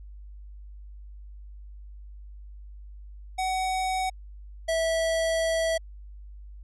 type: tone pair in turn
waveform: square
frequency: 751 / 653.2 Hz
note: F#5 / E5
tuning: +26 / -16 cents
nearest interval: major second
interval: 242 cents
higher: first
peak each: -26 / -24 dBFS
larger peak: second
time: 3.38-4.1 / 4.68-5.78 s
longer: second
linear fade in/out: 10 ms
effects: added 50 Hz sine -41 dBFS peak until 6.63 s + resampled to 24000 Hz